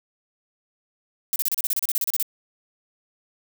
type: noise bursts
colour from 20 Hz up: violet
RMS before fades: -23 dBFS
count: 15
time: 1.33-2.227 s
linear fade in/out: 0 ms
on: 29 ms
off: 33 ms
effects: none